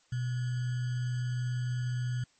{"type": "tone with sample-and-hold", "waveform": "sine", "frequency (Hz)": 123.9, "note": "B2", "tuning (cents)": 6, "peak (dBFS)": -29, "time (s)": [0.12, 2.24], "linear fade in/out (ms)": 5, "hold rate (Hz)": 1575, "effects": ["white hiss -67 dBFS RMS until 2.39 s", "MP3 32 kbps"]}